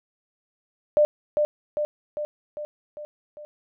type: tone with echo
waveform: sine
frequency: 597 Hz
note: D5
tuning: 28 cents sharp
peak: -14 dBFS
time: 0.97-1.05 s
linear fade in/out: 0 ms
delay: 400 ms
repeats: 6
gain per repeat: -4 dB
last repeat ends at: 3.45 s
effects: none